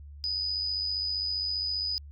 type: tone with amplitude modulation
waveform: sine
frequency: 4978 Hz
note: D#8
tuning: in tune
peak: -26 dBFS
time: 0.24-1.98 s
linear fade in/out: 0 ms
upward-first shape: sine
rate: 95.1 Hz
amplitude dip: 45%
effects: added 72 Hz sine -43 dBFS peak until 2.11 s